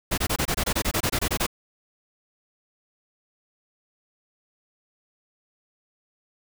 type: noise bursts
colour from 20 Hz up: pink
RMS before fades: -24 dBFS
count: 15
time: 0.11-1.466 s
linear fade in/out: 10 ms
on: 68 ms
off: 24 ms
effects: none